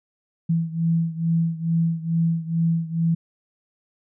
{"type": "beating tone pair", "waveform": "sine", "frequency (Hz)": [164.81, 167.11], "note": ["E3", "E3"], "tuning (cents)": [0, 24], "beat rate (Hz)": 2.3, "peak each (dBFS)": [-21, -24], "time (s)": [0.49, 3.15], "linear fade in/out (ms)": 10, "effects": []}